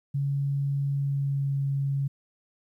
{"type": "tone with pitch glide", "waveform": "sine", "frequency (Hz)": [140, 138.63], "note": ["C#3", "C#3"], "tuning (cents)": [18, 0], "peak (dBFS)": -24, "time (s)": [0.14, 2.08], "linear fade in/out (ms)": 10, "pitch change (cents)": -18, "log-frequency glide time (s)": [0.95, 1.57], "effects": ["11-bit"]}